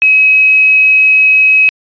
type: tone with quantisation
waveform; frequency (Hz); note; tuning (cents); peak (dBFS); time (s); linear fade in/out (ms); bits
sine; 2551; D#7; +43; -4; 0.02-1.69; 0; 5
effects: resampled to 11025 Hz